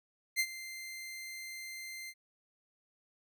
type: tone with ADSR envelope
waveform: sawtooth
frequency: 2086 Hz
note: C7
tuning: 6 cents flat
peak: -23 dBFS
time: 0.36-2.14 s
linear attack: 37 ms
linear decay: 60 ms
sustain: -16 dB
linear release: 53 ms
effects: none